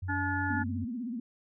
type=tone with pitch glide; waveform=sine; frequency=92.5 to 94.28 Hz; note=F#2 to F#2; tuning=0 to +33 cents; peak=-33 dBFS; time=0.02-0.85 s; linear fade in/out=10 ms; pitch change=+33 cents; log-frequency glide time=0.35-0.58 s
type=harmonic tone; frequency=287.1 Hz; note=D4; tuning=39 cents flat; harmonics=1 / 3 / 5 / 6; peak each=-35 / -35 / -35 / -35 dBFS; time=0.08-0.64 s; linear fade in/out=20 ms
type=tone with vibrato; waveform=sine; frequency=240 Hz; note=B3; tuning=49 cents flat; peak=-33 dBFS; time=0.5-1.2 s; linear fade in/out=5 ms; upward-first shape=sine; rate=16 Hz; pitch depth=140 cents each way
effects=none